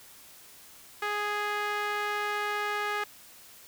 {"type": "tone with band-pass filter", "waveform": "sawtooth", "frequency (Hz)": 415.3, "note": "G#4", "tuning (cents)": 0, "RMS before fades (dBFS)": -31, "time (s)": [1.02, 3.04], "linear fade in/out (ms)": 5, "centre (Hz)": 1600, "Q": 1.3, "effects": ["white hiss -52 dBFS RMS until 3.67 s"]}